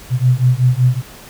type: beating tone pair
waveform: sine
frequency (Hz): 123.47 / 128.77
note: B2 / C3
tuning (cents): 0 / -27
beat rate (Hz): 5.3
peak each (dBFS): -13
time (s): 0.1-1.02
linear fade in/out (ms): 50
effects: pink hiss -38 dBFS RMS until 1.29 s